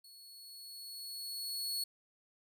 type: tone with level ramp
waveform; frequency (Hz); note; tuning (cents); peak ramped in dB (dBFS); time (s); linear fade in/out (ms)
sawtooth; 4374; C#8; -24; -52 to -31; 0.04-1.84; 5
effects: none